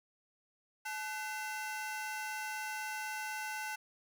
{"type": "ring-modulated tone", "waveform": "30% pulse", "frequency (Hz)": 1184, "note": "D6", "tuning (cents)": 14, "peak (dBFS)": -32, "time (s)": [0.85, 3.76], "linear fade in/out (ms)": 10, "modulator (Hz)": 324, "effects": []}